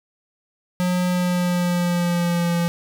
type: tone with pitch glide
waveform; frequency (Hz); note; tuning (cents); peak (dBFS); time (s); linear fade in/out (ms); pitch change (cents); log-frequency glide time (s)
square; 180 to 171.38; F#3 to F3; -47 to -32; -19; 0.8-2.68; 0; -85; 1.09-2.57
effects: none